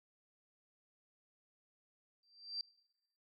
sine tone with exponential growth, 4699 Hz, D8, in tune, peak -35 dBFS, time 2.23-2.61 s, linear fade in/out 2 ms, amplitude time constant 82 ms, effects noise-tail reverb RT60 1.0 s tail -23 dB re dry

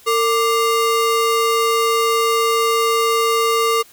square ring-modulated tone, 817 Hz, G#5, 29 cents flat, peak -12 dBFS, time 0.06-3.83 s, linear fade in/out 20 ms, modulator 362 Hz, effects white hiss -47 dBFS RMS until 3.92 s

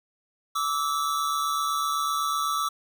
square tone pair together, 1158.1 / 1306 Hz, D6 / E6, -25 / -17 cents, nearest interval major second, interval 208 cents, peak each -28 dBFS, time 0.55-2.69 s, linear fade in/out 10 ms, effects none

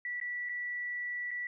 sine tone with dropouts, 1955 Hz, B6, 18 cents flat, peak -34 dBFS, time 0.05-1.47 s, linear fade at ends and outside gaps 2 ms, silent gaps 0.201-0.213 / 0.489-0.493 / 1.308-1.313 s, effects none

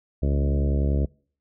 harmonic tone with a mistuned harmonic, 70.2 Hz, C#2, 22 cents sharp, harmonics 1 / 2 / 3 / 4 / 5 / 6 / 7 / 8 / 9, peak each -21 / -27 / -31 / -33 / -35 / -37 / -38 / -39 / -40 dBFS, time 0.22-1.06 s, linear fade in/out 10 ms, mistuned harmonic 2, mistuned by +18 cents, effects noise-tail reverb RT60 0.5 s tail -26 dB re dry

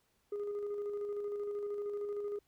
sine tone with tremolo, 410.8 Hz, G#4, 19 cents flat, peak -32 dBFS, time 0.32-2.39 s, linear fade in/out 5 ms, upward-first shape square, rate 13 Hz, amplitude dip 35%, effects tanh soft clip ceiling -34 dBFS + pink hiss -75 dBFS RMS until 2.47 s

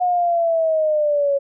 sine linear sweep, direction down, 727 to 553 Hz, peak -15 dBFS, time 0-1.39 s, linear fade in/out 20 ms, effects none

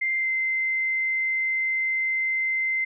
sine tone with pitch glide, 2093 to 2075 Hz, C7 to C7, 0 to -15 cents, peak -22 dBFS, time 0.01-2.85 s, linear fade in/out 10 ms, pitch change -15 cents, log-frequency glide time 0.18-0.28 s, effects none

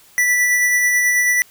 square tone with tremolo, 1968 Hz, B6, 7 cents flat, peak -13 dBFS, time 0.18-1.42 s, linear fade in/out 0 ms, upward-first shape sine, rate 9.2 Hz, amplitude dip 25%, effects white hiss -49 dBFS RMS until 1.5 s

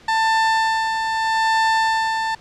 30% pulse tone with tremolo, 890 Hz, A5, 20 cents sharp, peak -12 dBFS, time 0.08-2.35 s, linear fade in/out 5 ms, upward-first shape sine, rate 0.8 Hz, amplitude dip 45%, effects pink hiss -47 dBFS RMS until 2.4 s + low-pass 5000 Hz 12 dB/octave

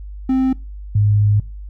triangle / sine tone pair in turn, 261.6 / 103.82 Hz, C4 / G#2, 0 / 0 cents, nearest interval octave + major third, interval 1600 cents, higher first, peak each -11 dBFS, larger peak neither, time 0.29-0.53 / 0.95-1.4 s, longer second, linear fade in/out 5 ms, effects noise-tail reverb RT60 0.3 s tail -23 dB re dry + added 50 Hz sine -29 dBFS peak until 1.69 s

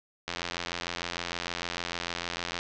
click train, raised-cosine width 0.2 ms, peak -14 dBFS, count 201, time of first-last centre 0.28-2.589 s, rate 86.6 Hz, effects low-pass 6000 Hz 12 dB/octave

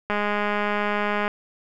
click train, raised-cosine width 0.5 ms, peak -10 dBFS, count 245, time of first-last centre 0.1-1.279 s, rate 207 Hz, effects none

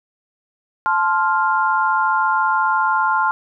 sine chord, F major, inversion first, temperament just, 873.1 / 1047.7 / 1396.9 Hz, A5 / C6 / F6, -14 / +2 / 0 cents, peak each -19 dBFS, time 0.86-3.31 s, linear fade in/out 0 ms, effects none

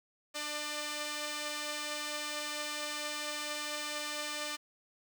5% pulse tone pair together, 296.8 / 598 Hz, D4 / D5, +18 / +31 cents, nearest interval octave, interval 1213 cents, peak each -30 / -26 dBFS, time 0.34-4.57 s, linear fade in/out 20 ms, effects none

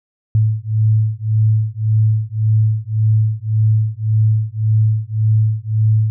sine beating tone pair, 108.1 / 109.9 Hz, A2 / A2, -30 / -2 cents, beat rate 1.8 Hz, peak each -15 dBFS, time 0.35-6.1 s, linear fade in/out 0 ms, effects none

